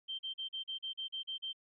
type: tone bursts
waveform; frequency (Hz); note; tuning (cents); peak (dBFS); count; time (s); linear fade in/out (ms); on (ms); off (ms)
sine; 3136; G7; 0; -37; 10; 0.08-1.531; 20; 110; 39
effects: none